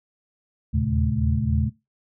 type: tone cluster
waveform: sine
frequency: 77.3 / 80.9 / 116 / 135.9 / 214.9 Hz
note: D#2 / E2 / A#2 / C#3 / A3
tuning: -11 / -32 / -8 / -34 / -41 cents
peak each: -26 dBFS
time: 0.73-1.7 s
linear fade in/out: 20 ms
effects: noise-tail reverb RT60 0.2 s tail -18 dB re dry